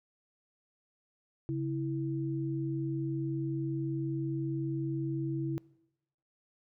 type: tone pair together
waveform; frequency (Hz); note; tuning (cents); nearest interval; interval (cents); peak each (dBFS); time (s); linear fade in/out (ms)
sine; 137.69 / 327.7; C#3 / E4; -11 / -10; octave + minor third; 1501; -33 / -34; 1.49-5.58; 0
effects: noise-tail reverb RT60 0.9 s tail -23 dB re dry